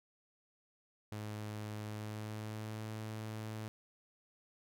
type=tone with pitch glide; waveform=sawtooth; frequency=106.2 to 109.12 Hz; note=G#2 to A2; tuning=+39 to -14 cents; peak=-37 dBFS; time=1.12-3.68 s; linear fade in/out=0 ms; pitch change=+47 cents; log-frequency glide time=1.81-2.87 s; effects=none